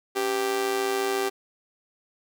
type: tone with amplitude modulation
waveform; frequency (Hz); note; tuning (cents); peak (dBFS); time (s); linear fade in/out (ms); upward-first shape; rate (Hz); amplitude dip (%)
sawtooth; 392; G4; 0; -17; 0.15-1.3; 20; sine; 114; 65
effects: none